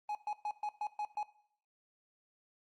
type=tone bursts; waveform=triangle; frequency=838 Hz; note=G#5; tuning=15 cents sharp; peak=-32 dBFS; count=7; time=0.09-1.23 s; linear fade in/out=2 ms; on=60 ms; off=120 ms; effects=noise-tail reverb RT60 0.6 s tail -17 dB re dry + Opus 24 kbps